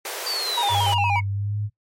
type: high-pass noise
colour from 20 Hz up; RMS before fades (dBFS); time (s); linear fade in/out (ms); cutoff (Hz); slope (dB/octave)
pink; -31; 0.05-0.94; 2; 360; 96
type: linear sweep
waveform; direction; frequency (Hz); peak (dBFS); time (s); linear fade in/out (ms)
sine; down; 4686 to 2179; -24; 0.26-1.21; 10
type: tone with vibrato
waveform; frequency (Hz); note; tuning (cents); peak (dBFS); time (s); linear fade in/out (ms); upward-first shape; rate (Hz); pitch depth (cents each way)
triangle; 880; A5; 0; -18; 0.57-1.2; 10; square; 8.5; 140
type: tone with pitch glide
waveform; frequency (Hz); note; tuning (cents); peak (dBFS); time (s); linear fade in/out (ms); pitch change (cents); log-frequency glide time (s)
sine; 99.2 to 104.31; G2 to G#2; +21 to +8; -23; 0.69-1.7; 50; +87; 1.3-1.58
effects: noise-tail reverb RT60 0.1 s tail -18 dB re dry + MP3 64 kbps